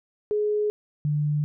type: tone pair in turn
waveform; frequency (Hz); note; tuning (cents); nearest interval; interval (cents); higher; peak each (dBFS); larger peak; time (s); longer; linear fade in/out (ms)
sine; 420 / 148.49; G#4 / D3; +19 / +19; octave + tritone; 1800; first; -21; neither; 0.31-0.7 / 1.05-1.44; neither; 0
effects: none